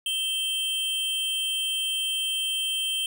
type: tone pair together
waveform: square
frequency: 2674 / 3140 Hz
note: E7 / G7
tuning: +24 / +2 cents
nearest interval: minor third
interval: 278 cents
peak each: -37 / -26 dBFS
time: 0.06-3.06 s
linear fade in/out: 2 ms
effects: none